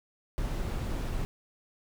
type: noise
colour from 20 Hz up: brown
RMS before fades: -32 dBFS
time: 0.38-1.25 s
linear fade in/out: 0 ms
effects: none